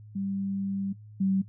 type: tone pair in turn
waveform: sine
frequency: 196 / 192.63 Hz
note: G3 / G3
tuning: 0 / -30 cents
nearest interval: unison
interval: 30 cents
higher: first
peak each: -28 / -22 dBFS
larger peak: second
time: 0.15-0.93 / 1.2-1.42 s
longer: first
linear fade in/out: 10 ms
effects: noise-tail reverb RT60 0.1 s tail -17 dB re dry + added 106 Hz sine -45 dBFS peak until 1.48 s